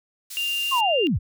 pink high-pass noise, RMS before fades -36 dBFS, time 0.3-0.81 s, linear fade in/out 10 ms, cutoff 4700 Hz, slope 12 dB/octave
sine tone, 2794 Hz, F7, in tune, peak -23 dBFS, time 0.37-1.07 s, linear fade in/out 0 ms
sine linear sweep, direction down, 1108.7 to 45.47 Hz, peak -19 dBFS, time 0.71-1.19 s, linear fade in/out 20 ms
effects none

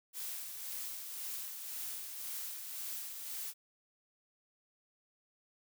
blue noise with tremolo, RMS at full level -41 dBFS, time 0.13-3.54 s, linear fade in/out 50 ms, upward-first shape sine, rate 1.9 Hz, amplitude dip 40%, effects none

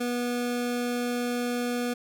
25% pulse tone, 243.1 Hz, B3, 27 cents flat, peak -23 dBFS, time 0-1.94 s, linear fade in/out 10 ms, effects none

